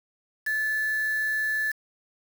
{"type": "tone with quantisation", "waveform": "sine", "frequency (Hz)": 1737, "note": "A6", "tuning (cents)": -23, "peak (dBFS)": -24, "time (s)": [0.46, 1.72], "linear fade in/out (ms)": 10, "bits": 6, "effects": []}